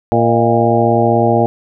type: harmonic tone with a mistuned harmonic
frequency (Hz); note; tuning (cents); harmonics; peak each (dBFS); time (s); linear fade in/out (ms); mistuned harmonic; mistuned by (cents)
116.1; A#2; -7; 1 / 2 / 3 / 4 / 5 / 6 / 7; -17 / -17 / -17 / -17 / -17 / -17 / -17; 0.12-1.46; 0; 5; +71
effects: none